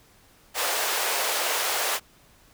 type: high-pass noise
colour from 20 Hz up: pink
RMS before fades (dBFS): -26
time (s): 0.54-2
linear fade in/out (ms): 50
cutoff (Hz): 510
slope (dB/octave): 24
effects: pink hiss -57 dBFS RMS until 2.53 s